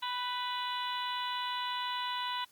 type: harmonic tone with a mistuned harmonic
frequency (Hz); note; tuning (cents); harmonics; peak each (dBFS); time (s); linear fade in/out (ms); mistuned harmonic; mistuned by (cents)
493.9; B4; 0; 2 / 3 / 4 / 5 / 6 / 7 / 8; -35 / -44 / -45 / -49 / -41 / -42 / -44; 0.02-2.45; 10; 3; +16
effects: white hiss -64 dBFS RMS until 2.51 s + Opus 48 kbps